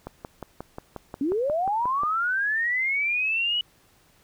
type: click train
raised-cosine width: 1 ms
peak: -20 dBFS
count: 12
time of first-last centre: 0.07-2.034 s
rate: 5.6 Hz
type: linear sweep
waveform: sine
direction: up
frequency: 259.2 to 2960 Hz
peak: -22 dBFS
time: 1.21-3.61 s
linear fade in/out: 2 ms
effects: pink hiss -60 dBFS RMS until 4.23 s